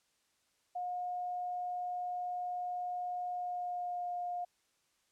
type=tone with pitch glide; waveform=sine; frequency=718 to 709.8 Hz; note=F5 to F5; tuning=+48 to +28 cents; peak=-35 dBFS; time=0.75-4.45 s; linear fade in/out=10 ms; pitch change=-20 cents; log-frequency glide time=3.3-4.11 s; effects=white hiss -75 dBFS RMS until 5.11 s + low-pass 9000 Hz 12 dB/octave